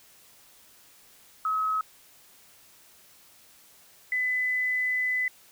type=tone pair in turn; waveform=sine; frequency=1280 / 2006 Hz; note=D#6 / B6; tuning=+49 / +26 cents; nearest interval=minor sixth; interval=777 cents; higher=second; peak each=-24 dBFS; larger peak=neither; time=1.45-1.81 / 4.12-5.28 s; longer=second; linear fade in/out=2 ms; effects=white hiss -56 dBFS RMS until 5.51 s